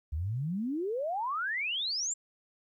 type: exponential sweep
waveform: sine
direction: up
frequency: 70.4 to 7560 Hz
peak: -30 dBFS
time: 0.12-2.14 s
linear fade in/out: 10 ms
effects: 12-bit